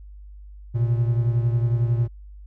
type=beating tone pair; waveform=triangle; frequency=116.54 / 127.54 Hz; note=A#2 / C3; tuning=0 / -44 cents; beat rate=11 Hz; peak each=-17 / -24 dBFS; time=0.74-2.08 s; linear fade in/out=20 ms; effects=added 50 Hz sine -39 dBFS peak until 2.46 s